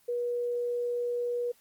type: tone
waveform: sine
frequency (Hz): 482.8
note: B4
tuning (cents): -39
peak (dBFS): -28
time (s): 0.08-1.52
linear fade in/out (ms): 10
effects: white hiss -64 dBFS RMS until 1.6 s + Opus 24 kbps